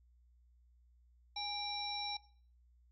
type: harmonic tone with a mistuned harmonic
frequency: 784 Hz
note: G5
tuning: in tune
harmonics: 1 / 3 / 5 / 7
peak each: -43 / -49 / -42 / -45 dBFS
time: 1.36-2.17 s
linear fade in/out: 5 ms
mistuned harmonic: 1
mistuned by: +82 cents
effects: noise-tail reverb RT60 0.5 s tail -19 dB re dry + added 60 Hz sine -64 dBFS peak until 2.91 s